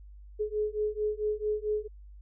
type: beating tone pair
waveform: sine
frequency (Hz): 421.7 / 426.2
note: G#4 / G#4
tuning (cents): +26 / +45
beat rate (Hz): 4.5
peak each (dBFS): -31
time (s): 0.39-1.88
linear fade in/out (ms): 20
effects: added 50 Hz sine -46 dBFS peak until 2.21 s